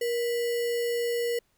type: tone with sample-and-hold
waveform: sine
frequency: 473.3 Hz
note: A#4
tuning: 26 cents sharp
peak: -25 dBFS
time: 0.01-1.39 s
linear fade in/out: 5 ms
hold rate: 2450 Hz
effects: pink hiss -70 dBFS RMS until 1.57 s